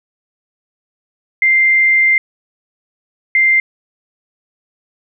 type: tone bursts at uneven times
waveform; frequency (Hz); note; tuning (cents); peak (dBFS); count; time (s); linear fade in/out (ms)
sine; 2093; C7; 0; -8; 2; 1.42-2.18 / 3.35-3.6; 2
effects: none